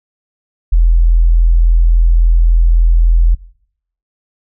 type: tone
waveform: sine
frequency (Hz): 41.8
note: E1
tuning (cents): +25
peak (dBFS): -5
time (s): 0.72-3.35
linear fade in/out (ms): 10
effects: noise-tail reverb RT60 0.7 s tail -21 dB re dry